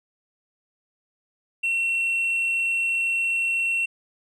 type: tone with hard clipping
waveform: triangle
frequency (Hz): 2717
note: F7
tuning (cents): -48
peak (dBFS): -20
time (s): 1.63-3.86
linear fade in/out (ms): 10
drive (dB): 1
effects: none